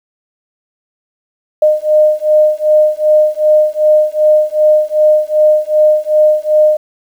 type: beating tone pair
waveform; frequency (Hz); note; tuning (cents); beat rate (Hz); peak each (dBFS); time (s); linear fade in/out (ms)
sine; 610 / 612.6; D#5 / D#5; -34 / -27; 2.6; -10; 1.62-6.77; 5
effects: 7-bit